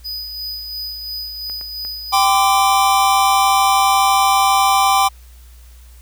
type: tone with tremolo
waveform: square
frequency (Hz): 4979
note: D#8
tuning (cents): 0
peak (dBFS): -24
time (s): 0.04-2.26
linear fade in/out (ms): 20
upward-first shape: sine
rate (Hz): 2.9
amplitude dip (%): 40
type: clicks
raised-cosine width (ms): 0.5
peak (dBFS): -24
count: 4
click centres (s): 1.498 / 1.612 / 1.85 / 2.352
type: chord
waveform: square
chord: G suspended fourth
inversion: none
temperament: equal with one note detuned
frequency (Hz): 784 / 1022.6 / 1174.7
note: G5 / C6 / D6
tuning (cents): 0 / -40 / 0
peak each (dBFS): -15 / -18 / -18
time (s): 2.12-5.09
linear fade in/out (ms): 20
effects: added 60 Hz sine -39 dBFS peak until 6.01 s + white hiss -51 dBFS RMS until 6.01 s